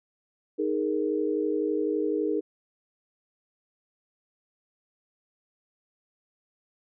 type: chord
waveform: sine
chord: D# suspended fourth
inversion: none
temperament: just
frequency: 311.1 / 414.8 / 466.7 Hz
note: D#4 / G#4 / A#4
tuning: 0 / -2 / +2 cents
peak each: -28 / -28 / -30 dBFS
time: 0.58-2.41 s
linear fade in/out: 20 ms
effects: none